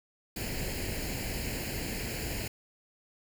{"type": "noise with comb filter", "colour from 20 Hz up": "pink", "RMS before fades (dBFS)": -35, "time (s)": [0.36, 2.48], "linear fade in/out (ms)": 5, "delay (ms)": 0.42, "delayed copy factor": 0.75, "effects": []}